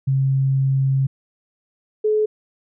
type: tone pair in turn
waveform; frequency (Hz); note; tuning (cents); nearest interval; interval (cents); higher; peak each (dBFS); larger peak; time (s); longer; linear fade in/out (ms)
sine; 134.8 / 428; C#3 / A4; -48 / -48; octave + minor sixth; 2000; second; -15; neither; 0.07-1.07 / 2.04-2.26; first; 10
effects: none